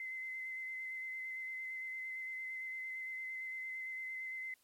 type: tone with vibrato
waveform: sine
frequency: 2058 Hz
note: C7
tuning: 29 cents flat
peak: -40 dBFS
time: 0-4.54 s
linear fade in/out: 2 ms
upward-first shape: square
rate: 8.8 Hz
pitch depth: 13 cents each way
effects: white hiss -72 dBFS RMS until 4.63 s + MP3 64 kbps